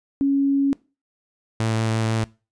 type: tone pair in turn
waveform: sine / sawtooth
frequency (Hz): 277.2 / 111.7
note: C#4 / A2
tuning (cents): 0 / +27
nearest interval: octave + major third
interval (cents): 1573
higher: first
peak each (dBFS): -16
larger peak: neither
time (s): 0.21-0.73 / 1.6-2.24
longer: second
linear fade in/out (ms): 0
effects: noise-tail reverb RT60 0.3 s tail -21 dB re dry + resampled to 22050 Hz